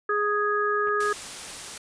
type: harmonic tone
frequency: 415.3 Hz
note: G#4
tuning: in tune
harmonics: 1 / 3 / 4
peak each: -26 / -25 / -28 dBFS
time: 0.09-1.13 s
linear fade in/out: 5 ms
type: clicks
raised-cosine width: 0.5 ms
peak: -27 dBFS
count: 2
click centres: 0.873 / 0.886 s
type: noise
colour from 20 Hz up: white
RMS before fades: -37 dBFS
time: 1-1.78 s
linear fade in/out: 5 ms
effects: resampled to 22050 Hz